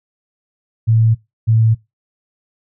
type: tone pair in turn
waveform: sine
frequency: 112.4 / 112 Hz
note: A2 / A2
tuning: +37 / +31 cents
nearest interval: unison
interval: 6 cents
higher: first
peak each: -9 dBFS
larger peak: neither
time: 0.87-1.15 / 1.47-1.75 s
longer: neither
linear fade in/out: 20 ms
effects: noise-tail reverb RT60 0.2 s tail -20 dB re dry